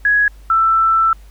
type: tone pair in turn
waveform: sine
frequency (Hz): 1670 / 1329.7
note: G#6 / E6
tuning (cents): +9 / +15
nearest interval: major third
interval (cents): 394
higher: first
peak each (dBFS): -10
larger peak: neither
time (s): 0.05-0.28 / 0.5-1.13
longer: second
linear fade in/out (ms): 2
effects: added 50 Hz sine -37 dBFS peak until 1.3 s + pink hiss -52 dBFS RMS until 1.3 s